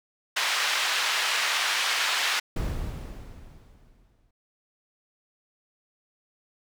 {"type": "band-pass noise", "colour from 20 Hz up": "white", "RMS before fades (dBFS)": -26, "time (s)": [0.36, 2.4], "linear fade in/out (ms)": 10, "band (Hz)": [1000, 3500], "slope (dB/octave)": 12}
{"type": "noise with exponential decay", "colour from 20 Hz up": "brown", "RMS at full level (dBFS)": -26, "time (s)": [2.56, 4.31], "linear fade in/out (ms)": 5, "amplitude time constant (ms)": 380}
{"effects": []}